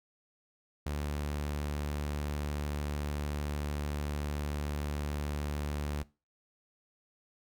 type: tone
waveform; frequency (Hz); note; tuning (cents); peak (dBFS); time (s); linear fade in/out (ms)
sawtooth; 73.42; D2; 0; -29; 0.86-6.03; 5
effects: noise-tail reverb RT60 0.3 s tail -21 dB re dry